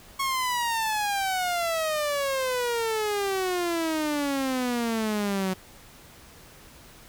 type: exponential sweep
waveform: sawtooth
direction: down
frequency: 1100 to 185 Hz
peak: -21 dBFS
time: 0.19-5.54 s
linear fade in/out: 10 ms
effects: pink hiss -50 dBFS RMS until 7.08 s